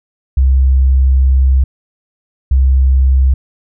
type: tone pair in turn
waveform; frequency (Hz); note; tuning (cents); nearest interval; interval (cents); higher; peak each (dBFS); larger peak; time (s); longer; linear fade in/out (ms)
sine; 65.9 / 65.9; C2 / C2; +13 / +13; unison; 0; neither; -6; neither; 0.37-1.64 / 2.51-3.34; first; 5
effects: none